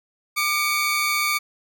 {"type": "tone pair together", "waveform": "sawtooth", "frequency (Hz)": [1196.1, 2258], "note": ["D6", "C#7"], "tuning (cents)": [31, 31], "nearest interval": "major seventh", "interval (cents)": 1100, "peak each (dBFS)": [-20, -19], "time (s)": [0.36, 1.39], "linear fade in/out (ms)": 20, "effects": []}